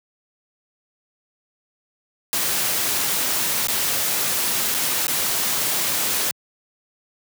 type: noise with dropouts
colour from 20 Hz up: white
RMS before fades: -22 dBFS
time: 2.33-6.31 s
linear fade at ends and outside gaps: 0 ms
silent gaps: 3.671-3.684 / 4.742-4.747 / 5.069-5.081 s
effects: high-pass 100 Hz 12 dB/octave